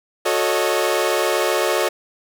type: chord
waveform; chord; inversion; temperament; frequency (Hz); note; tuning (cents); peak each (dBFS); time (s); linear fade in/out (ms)
sawtooth; D# half-diminished seventh; first; equal with one note detuned; 364.9 / 440 / 554.4 / 622.3; F#4 / A4 / C#5 / D#5; -24 / 0 / 0 / 0; -19; 0.25-1.89; 10
effects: none